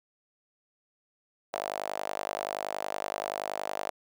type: tone with high-pass filter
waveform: sawtooth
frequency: 50.6 Hz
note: G#1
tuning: 44 cents flat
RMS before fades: -35 dBFS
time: 1.53-3.9 s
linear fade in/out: 5 ms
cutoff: 660 Hz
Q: 3.8
effects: none